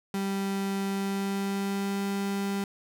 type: tone with pitch glide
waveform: 35% pulse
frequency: 196 to 198.28 Hz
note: G3 to G3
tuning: 0 to +20 cents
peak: -26 dBFS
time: 0.14-2.64 s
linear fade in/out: 2 ms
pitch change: +20 cents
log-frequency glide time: 0.86-2.03 s
effects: none